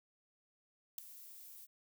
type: noise with ADSR envelope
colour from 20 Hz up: violet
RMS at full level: -36 dBFS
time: 0.98-1.67 s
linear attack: 4 ms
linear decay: 4 ms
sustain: -18 dB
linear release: 30 ms
effects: none